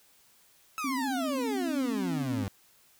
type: exponential sweep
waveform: 30% pulse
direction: down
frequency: 1318.5 to 94 Hz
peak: -29 dBFS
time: 0.78-2.48 s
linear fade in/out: 0 ms
type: tone with vibrato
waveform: sine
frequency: 265 Hz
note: C4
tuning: 22 cents sharp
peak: -30 dBFS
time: 0.84-2.44 s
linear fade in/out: 5 ms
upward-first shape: sine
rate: 15 Hz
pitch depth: 72 cents each way
effects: white hiss -62 dBFS RMS until 2.99 s